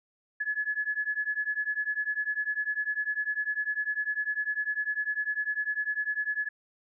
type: beating tone pair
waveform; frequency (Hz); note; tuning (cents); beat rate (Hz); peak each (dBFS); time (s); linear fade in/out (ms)
sine; 1700 / 1710; G#6 / A6; +40 / -50; 10; -31; 0.4-6.49; 10
effects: none